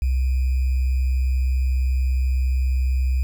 sine tone with sample-and-hold, 64.5 Hz, C2, 24 cents flat, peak -17 dBFS, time 0.02-3.23 s, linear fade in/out 0 ms, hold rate 2450 Hz, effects none

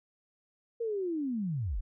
sine linear sweep, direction down, 473.2 to 30.87 Hz, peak -30 dBFS, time 0.8-1.81 s, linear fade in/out 10 ms, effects none

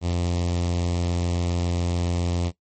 sawtooth tone with notch filter, 87.2 Hz, F2, 2 cents flat, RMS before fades -24 dBFS, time 0.01-2.52 s, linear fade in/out 50 ms, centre 1500 Hz, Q 0.9, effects noise-tail reverb RT60 0.1 s tail -17 dB re dry + MP3 32 kbps

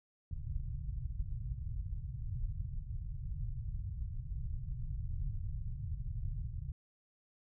pink low-pass noise, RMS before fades -39 dBFS, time 0.31-6.72 s, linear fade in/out 2 ms, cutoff 140 Hz, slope 48 dB/octave, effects none

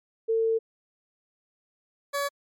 sine / 20% pulse tone pair in turn, 449.6 / 566.5 Hz, A4 / C#5, +37 / +37 cents, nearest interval major third, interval 400 cents, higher second, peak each -21 dBFS, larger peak neither, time 0.28-0.59 / 2.13-2.29 s, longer first, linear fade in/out 20 ms, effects MP3 64 kbps

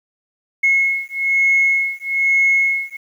sine beating tone pair, 2174 / 2175.1 Hz, C#7 / C#7, -34 / -33 cents, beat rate 1.1 Hz, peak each -16 dBFS, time 0.63-2.97 s, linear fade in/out 10 ms, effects tanh soft clip ceiling -6 dBFS + 8-bit

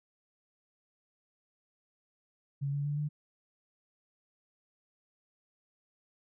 sine tone with pitch steps, 140 / 142.86 / 145.78 / 148.75 Hz, C#3 / D3 / D3 / D3, +18 / -47 / -12 / +22 cents, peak -30 dBFS, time 2.61-3.09 s, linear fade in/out 20 ms, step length 120 ms, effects none

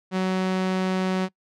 sawtooth tone with low-pass filter, 186.9 Hz, F#3, 18 cents sharp, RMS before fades -24 dBFS, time 0.11-1.29 s, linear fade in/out 50 ms, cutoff 5300 Hz, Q 0.56, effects noise-tail reverb RT60 0.1 s tail -23 dB re dry

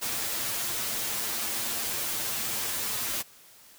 white noise with comb filter, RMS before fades -31 dBFS, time 0.01-3.23 s, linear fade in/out 20 ms, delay 8.7 ms, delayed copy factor +0.95, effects white hiss -54 dBFS RMS until 3.78 s

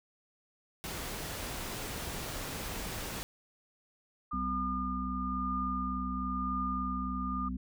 pink noise, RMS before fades -39 dBFS, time 0.84-3.23 s, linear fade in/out 0 ms
sine tone with tremolo, 1211 Hz, D#6, 47 cents flat, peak -32 dBFS, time 4.31-7.49 s, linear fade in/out 10 ms, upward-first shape triangle, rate 0.98 Hz, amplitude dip 50%
harmonic tone, 63.5 Hz, B1, 49 cents sharp, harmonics 1 / 3 / 4, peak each -38 / -38 / -38 dBFS, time 4.33-7.57 s, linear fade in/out 5 ms
effects none

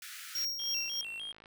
pink high-pass noise, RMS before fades -46 dBFS, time 0.02-0.45 s, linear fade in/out 2 ms, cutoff 1300 Hz, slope 96 dB/octave
square tone with tremolo, 5588 Hz, F8, in tune, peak -31 dBFS, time 0.35-1.01 s, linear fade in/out 2 ms, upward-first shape sine, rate 3.2 Hz, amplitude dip 55%
triangle tone with vibrato, 2960 Hz, F#7, in tune, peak -37 dBFS, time 0.59-1.32 s, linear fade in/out 2 ms, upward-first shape square, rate 3.3 Hz, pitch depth 150 cents each way
click train, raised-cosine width 0.3 ms, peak -38 dBFS, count 47, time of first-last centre 0.6-1.458 s, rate 53.6 Hz
effects none

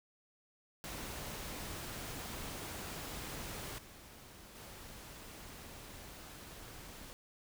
pink noise with level steps, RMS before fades -44 / -55 / -51 dBFS, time 0.84-7.13 s, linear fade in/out 0 ms, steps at 3.78 / 4.55 s, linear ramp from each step 5 ms, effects none

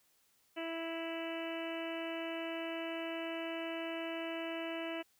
harmonic tone, 329.6 Hz, E4, in tune, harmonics 1 / 2 / 3 / 4 / 5 / 6 / 7 / 8 / 9, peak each -41 / -42 / -51 / -52 / -51 / -51 / -51 / -49 / -49 dBFS, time 0.56-5.03 s, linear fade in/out 20 ms, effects white hiss -72 dBFS RMS until 5.19 s

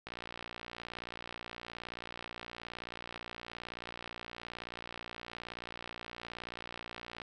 click train, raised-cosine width 0.3 ms, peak -26 dBFS, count 422, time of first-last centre 0.07-7.218 s, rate 58.9 Hz, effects none

